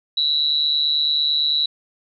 sine tone with amplitude modulation, 3918 Hz, B7, 15 cents flat, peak -13 dBFS, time 0.17-1.66 s, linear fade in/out 5 ms, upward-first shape sine, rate 149 Hz, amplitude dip 75%, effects none

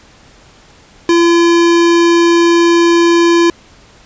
square tone, 340.2 Hz, F4, 45 cents flat, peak -7 dBFS, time 1.09-3.5 s, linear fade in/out 2 ms, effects pink hiss -43 dBFS RMS until 4.05 s + resampled to 16000 Hz

